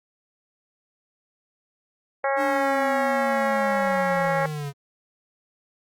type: harmonic tone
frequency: 274 Hz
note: C#4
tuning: 20 cents flat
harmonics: 2 / 3 / 4 / 5 / 6 / 7 / 8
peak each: -24 / -26 / -31 / -32 / -32 / -32 / -36 dBFS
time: 2.24-4.46 s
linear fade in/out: 2 ms
type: linear sweep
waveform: square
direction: down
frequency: 294.8 to 138.59 Hz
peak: -29 dBFS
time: 2.36-4.73 s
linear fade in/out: 50 ms
effects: Opus 48 kbps